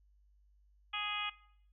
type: harmonic tone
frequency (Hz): 415.3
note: G#4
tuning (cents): 0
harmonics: 2 / 3 / 4 / 5 / 6 / 7 / 8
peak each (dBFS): -46 / -41 / -49 / -46 / -40 / -43 / -43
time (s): 0.93-1.3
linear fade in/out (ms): 10
effects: noise-tail reverb RT60 0.7 s tail -20 dB re dry + added 50 Hz sine -64 dBFS peak until 1.72 s

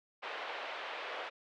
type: band-pass noise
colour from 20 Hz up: pink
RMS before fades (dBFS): -42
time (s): 0.22-1.3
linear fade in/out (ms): 20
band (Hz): 510 to 3300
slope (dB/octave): 24
effects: none

